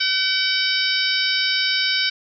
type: harmonic tone with a mistuned harmonic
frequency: 760 Hz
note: F#5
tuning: 46 cents sharp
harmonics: 2 / 3 / 4 / 5 / 6 / 7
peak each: -25 / -25 / -25 / -25 / -25 / -25 dBFS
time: 0-2.1 s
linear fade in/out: 10 ms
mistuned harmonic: 6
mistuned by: +35 cents
effects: none